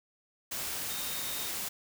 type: tone in noise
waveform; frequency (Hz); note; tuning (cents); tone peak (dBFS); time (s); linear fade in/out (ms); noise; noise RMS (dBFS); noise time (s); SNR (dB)
sine; 3700; A#7; -14; -43; 0.89-1.49; 10; white; -36; 0.51-1.69; -10
effects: none